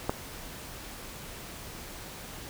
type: click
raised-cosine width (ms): 1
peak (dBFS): -12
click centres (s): 0.095
effects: pink hiss -43 dBFS RMS until 2.49 s